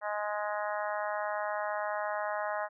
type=harmonic tone; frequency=208.8 Hz; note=G#3; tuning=10 cents sharp; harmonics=3 / 4 / 5 / 6 / 7 / 8 / 9; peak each=-35 / -37 / -39 / -41 / -42 / -43 / -44 dBFS; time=0.01-2.69 s; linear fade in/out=50 ms; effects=none